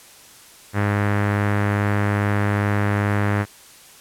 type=tone with low-pass filter; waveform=sawtooth; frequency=102.4 Hz; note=G#2; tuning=24 cents flat; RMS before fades=-20 dBFS; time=0.73-3.46 s; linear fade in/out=50 ms; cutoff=1800 Hz; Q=2.4; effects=white hiss -46 dBFS RMS until 4 s + low-pass 12000 Hz 12 dB/octave